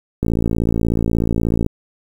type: click train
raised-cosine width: 3 ms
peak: -5 dBFS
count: 82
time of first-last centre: 0.23-1.664 s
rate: 56.5 Hz
effects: 7-bit